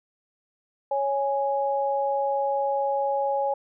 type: tone pair together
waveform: sine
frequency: 554.4 / 830 Hz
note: C#5 / G#5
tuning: 0 / -1 cents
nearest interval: perfect fifth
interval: 699 cents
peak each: -25 dBFS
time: 0.91-3.54 s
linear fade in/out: 5 ms
effects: none